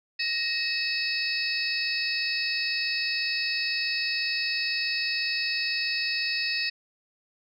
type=tone cluster; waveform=sine; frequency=1872 / 2591 / 3865 / 4473 / 5110 Hz; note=A#6 / E7 / B7 / C#8 / D#8; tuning=+7 / -30 / -38 / +15 / +45 cents; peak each=-32 / -30 / -37 / -31 / -31 dBFS; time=0.19-6.7 s; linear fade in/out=10 ms; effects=tanh soft clip ceiling -15 dBFS